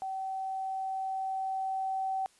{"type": "tone with level ramp", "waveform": "sine", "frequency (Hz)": 766, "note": "G5", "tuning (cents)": -40, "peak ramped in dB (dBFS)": [-33, -29], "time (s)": [0.02, 2.26], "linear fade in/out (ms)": 0, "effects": ["white hiss -64 dBFS RMS until 2.39 s", "resampled to 24000 Hz"]}